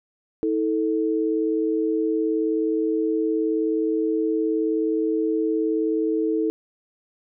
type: tone pair together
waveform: sine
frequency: 320.9 / 440 Hz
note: E4 / A4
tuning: -46 / 0 cents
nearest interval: perfect fourth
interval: 546 cents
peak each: -22 / -23 dBFS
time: 0.43-6.5 s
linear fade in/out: 0 ms
effects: none